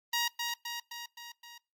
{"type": "tone with echo", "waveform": "10% pulse", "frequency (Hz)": 946, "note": "A#5", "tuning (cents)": 25, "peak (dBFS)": -20, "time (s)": [0.13, 0.28], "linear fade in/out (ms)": 5, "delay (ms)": 260, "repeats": 5, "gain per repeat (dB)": -4, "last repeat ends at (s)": 1.58, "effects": ["noise-tail reverb RT60 0.3 s tail -24 dB re dry", "Opus 32 kbps"]}